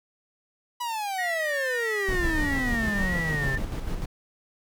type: exponential sweep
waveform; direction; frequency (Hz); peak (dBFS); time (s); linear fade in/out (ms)
45% pulse; down; 987.8 to 128.9; -28; 0.8-3.56; 10
type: tone with vibrato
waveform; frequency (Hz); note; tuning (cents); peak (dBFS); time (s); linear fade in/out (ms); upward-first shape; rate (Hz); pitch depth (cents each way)
sine; 1867; A#6; +2; -27; 1.18-3.58; 10; sine; 1.6; 79
type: noise with tremolo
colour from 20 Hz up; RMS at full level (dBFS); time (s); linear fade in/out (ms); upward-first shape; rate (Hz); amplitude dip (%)
brown; -28; 2.08-4.06; 10; square; 6.7; 40
effects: none